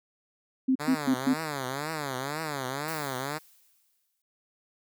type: tone bursts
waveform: sine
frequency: 261.6 Hz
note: C4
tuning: in tune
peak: -20 dBFS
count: 4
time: 0.68-1.34 s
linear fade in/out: 10 ms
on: 75 ms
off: 120 ms
type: tone with vibrato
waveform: 5% pulse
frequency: 143.3 Hz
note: D3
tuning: 42 cents flat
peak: -20 dBFS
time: 0.79-3.39 s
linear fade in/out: 20 ms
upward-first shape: triangle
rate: 2 Hz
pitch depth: 230 cents each way
type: noise with exponential decay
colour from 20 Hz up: blue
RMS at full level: -40 dBFS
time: 2.88-4.22 s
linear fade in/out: 2 ms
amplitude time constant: 290 ms
effects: none